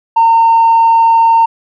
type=tone with tanh clipping; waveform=triangle; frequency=913 Hz; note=A#5; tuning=36 cents flat; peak=-5 dBFS; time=0.16-1.46 s; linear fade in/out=10 ms; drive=5 dB; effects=none